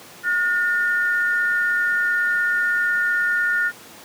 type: tone pair together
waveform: sine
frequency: 1438 / 1808 Hz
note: F#6 / A6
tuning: -50 / +47 cents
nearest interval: major third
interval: 397 cents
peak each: -19 / -22 dBFS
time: 0.23-3.72 s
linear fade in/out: 50 ms
effects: pink hiss -42 dBFS RMS until 4.04 s + high-pass 200 Hz 12 dB/octave